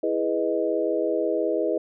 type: chord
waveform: sine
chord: E major seventh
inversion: none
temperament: equal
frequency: 329.6 / 415.3 / 493.9 / 622.3 Hz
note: E4 / G#4 / B4 / D#5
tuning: 0 / 0 / 0 / 0 cents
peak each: -27 dBFS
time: 0.03-1.78 s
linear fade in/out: 5 ms
effects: none